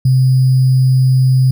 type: tone with sample-and-hold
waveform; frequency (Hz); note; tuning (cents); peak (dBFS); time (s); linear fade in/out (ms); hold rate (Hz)
sine; 130; C3; -11; -7; 0.05-1.51; 5; 4900
effects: none